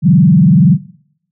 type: tone with frequency modulation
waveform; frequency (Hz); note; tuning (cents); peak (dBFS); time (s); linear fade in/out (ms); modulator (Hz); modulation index
sine; 168.3; E3; +36; -4; 0.02-0.78; 50; 21.3; 1.5
effects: noise-tail reverb RT60 0.7 s tail -21 dB re dry